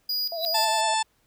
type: tone with tremolo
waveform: square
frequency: 4900 Hz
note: D#8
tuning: 27 cents flat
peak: -25 dBFS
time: 0.09-0.81 s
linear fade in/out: 5 ms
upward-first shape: square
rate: 2.7 Hz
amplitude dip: 70%
type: tone with vibrato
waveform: sine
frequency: 658 Hz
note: E5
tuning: 3 cents flat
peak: -29 dBFS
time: 0.32-0.94 s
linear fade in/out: 2 ms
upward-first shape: sine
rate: 9.9 Hz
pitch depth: 61 cents each way
type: tone with exponential growth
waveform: square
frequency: 3951 Hz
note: B7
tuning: in tune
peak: -22 dBFS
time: 0.33-0.45 s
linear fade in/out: 0 ms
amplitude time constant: 24 ms
type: harmonic tone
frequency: 880 Hz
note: A5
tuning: in tune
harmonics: 1 / 2 / 3 / 4 / 5 / 6 / 8 / 9 / 10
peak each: -23 / -34 / -34 / -32 / -35 / -35 / -36 / -37 / -37 dBFS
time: 0.54-1.03 s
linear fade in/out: 10 ms
effects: pink hiss -67 dBFS RMS until 1.26 s